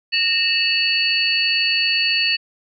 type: tone cluster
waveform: sine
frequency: 1841 / 2636 / 2879 / 4454 Hz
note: A#6 / E7 / F#7 / C#8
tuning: -22 / -1 / -48 / +7 cents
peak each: -26 / -20 / -24 / -19 dBFS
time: 0.12-2.37 s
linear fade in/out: 20 ms
effects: none